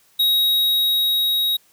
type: tone with level ramp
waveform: square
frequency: 3800 Hz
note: A#7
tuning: 33 cents sharp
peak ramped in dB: -15 to -18 dBFS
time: 0.19-1.57 s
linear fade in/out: 10 ms
effects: white hiss -57 dBFS RMS until 1.72 s